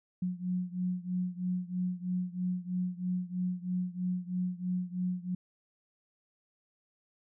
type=beating tone pair; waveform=sine; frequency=180 / 183.1 Hz; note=F#3 / F#3; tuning=-47 / -18 cents; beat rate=3.1 Hz; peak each=-33 / -35 dBFS; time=0.22-5.35 s; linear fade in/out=5 ms; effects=none